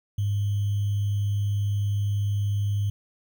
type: tone with sample-and-hold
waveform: sine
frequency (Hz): 101.6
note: G#2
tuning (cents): -38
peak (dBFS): -22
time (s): 0.18-2.9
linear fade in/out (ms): 5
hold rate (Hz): 3150
effects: none